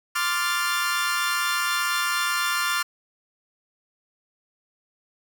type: chord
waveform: sawtooth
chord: D minor seventh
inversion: third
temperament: equal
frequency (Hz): 1046.5 / 1174.7 / 1396.9 / 1760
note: C6 / D6 / F6 / A6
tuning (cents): 0 / 0 / 0 / 0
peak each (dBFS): -27 / -25 / -22 / -26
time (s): 0.15-2.83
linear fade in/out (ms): 10
effects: none